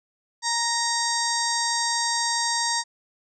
harmonic tone, 932.3 Hz, A#5, in tune, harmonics 1 / 2 / 4 / 5 / 6 / 7 / 8 / 9, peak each -27 / -30 / -33 / -29 / -31 / -32 / -33 / -34 dBFS, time 0.42-2.84 s, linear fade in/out 50 ms, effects none

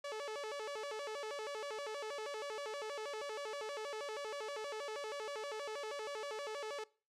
sawtooth tone with vibrato, 497.8 Hz, B4, 14 cents sharp, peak -37 dBFS, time 0.04-6.84 s, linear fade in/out 5 ms, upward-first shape square, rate 6.3 Hz, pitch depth 240 cents each way, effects noise-tail reverb RT60 0.4 s tail -22 dB re dry + low-pass 7000 Hz 12 dB/octave

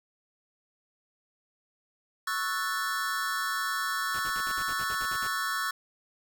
square chord, F# minor seventh, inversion second, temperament equal, 1108.7 / 1318.5 / 1480 / 1760 Hz, C#6 / E6 / F#6 / A6, 0 / 0 / 0 / 0 cents, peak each -35 dBFS, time 2.27-5.71 s, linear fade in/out 5 ms
pink noise bursts, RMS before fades -43 dBFS, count 11, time 4.14-5.273 s, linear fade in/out 2 ms, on 53 ms, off 55 ms
effects none

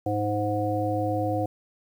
harmonic tone, 104.3 Hz, G#2, 8 cents sharp, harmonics 1 / 3 / 5 / 7, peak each -29 / -29 / -29 / -29 dBFS, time 0.06-1.46 s, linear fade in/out 5 ms, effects 9-bit

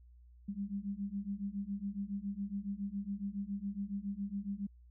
sine beating tone pair, 196 / 203.2 Hz, G3 / G#3, 0 / -38 cents, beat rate 7.2 Hz, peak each -40 / -39 dBFS, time 0.48-4.67 s, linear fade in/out 10 ms, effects added 60 Hz sine -56 dBFS peak until 4.9 s

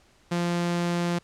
sawtooth tone, 173.3 Hz, F3, 13 cents flat, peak -20 dBFS, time 0.31-1.19 s, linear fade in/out 10 ms, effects pink hiss -60 dBFS RMS until 1.23 s + low-pass 8000 Hz 12 dB/octave

